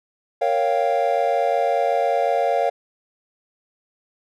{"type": "chord", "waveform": "triangle", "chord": "G half-diminished seventh", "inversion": "first", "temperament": "equal", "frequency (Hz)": [466.2, 554.4, 698.5, 784], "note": ["Bb4", "Db5", "F5", "G5"], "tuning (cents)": [0, 0, 0, 0], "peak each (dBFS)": [-23, -20, -19, -24], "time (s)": [0.41, 2.7], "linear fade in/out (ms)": 10, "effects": []}